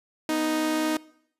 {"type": "tone pair together", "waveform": "sawtooth", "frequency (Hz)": [247.1, 311.3], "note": ["B3", "D#4"], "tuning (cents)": [1, 1], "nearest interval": "major third", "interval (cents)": 400, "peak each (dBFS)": [-29, -20], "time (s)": [0.29, 0.97], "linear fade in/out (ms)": 2, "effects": ["noise-tail reverb RT60 0.7 s tail -22 dB re dry", "resampled to 32000 Hz"]}